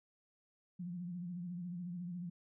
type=tone with vibrato; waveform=sine; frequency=176.2 Hz; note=F3; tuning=16 cents sharp; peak=-40 dBFS; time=0.79-2.3 s; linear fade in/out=10 ms; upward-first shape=sine; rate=14 Hz; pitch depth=65 cents each way; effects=none